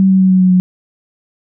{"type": "tone with pitch steps", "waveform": "sine", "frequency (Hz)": [191.4, 189.64, 187.89, 186.17, 184.45, 182.76], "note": ["G3", "F#3", "F#3", "F#3", "F#3", "F#3"], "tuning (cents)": [-41, 43, 27, 11, -5, -21], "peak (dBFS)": -6, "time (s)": [0, 0.6], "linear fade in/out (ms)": 0, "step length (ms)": 100, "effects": []}